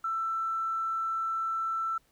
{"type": "tone with tanh clipping", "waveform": "triangle", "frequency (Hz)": 1332, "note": "E6", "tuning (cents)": 18, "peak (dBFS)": -28, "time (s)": [0.04, 1.98], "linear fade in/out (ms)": 5, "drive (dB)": 3, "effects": ["pink hiss -68 dBFS RMS until 2.11 s"]}